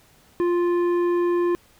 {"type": "tone with tanh clipping", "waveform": "triangle", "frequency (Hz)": 349.2, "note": "F4", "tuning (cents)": 0, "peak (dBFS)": -20, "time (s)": [0.4, 1.55], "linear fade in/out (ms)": 0, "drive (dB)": 14, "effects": ["pink hiss -56 dBFS RMS until 1.79 s"]}